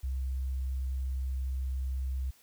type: tone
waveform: sine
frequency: 65.41 Hz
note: C2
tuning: in tune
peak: -30 dBFS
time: 0.03-2.31 s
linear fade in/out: 10 ms
effects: white hiss -62 dBFS RMS until 2.42 s